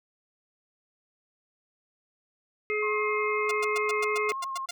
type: harmonic tone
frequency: 423.3 Hz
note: G#4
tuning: 33 cents sharp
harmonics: 1 / 3 / 5 / 6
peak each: -28 / -37 / -30 / -37 dBFS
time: 2.7-4.32 s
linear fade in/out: 0 ms
type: tone with vibrato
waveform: sine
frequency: 1074 Hz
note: C6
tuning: 45 cents sharp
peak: -31 dBFS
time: 2.82-4.66 s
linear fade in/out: 10 ms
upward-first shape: sine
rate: 11 Hz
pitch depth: 22 cents each way
type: tone bursts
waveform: 5% pulse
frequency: 699 Hz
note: F5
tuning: 1 cent sharp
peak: -21 dBFS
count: 10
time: 3.49-4.71 s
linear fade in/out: 5 ms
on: 23 ms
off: 110 ms
effects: none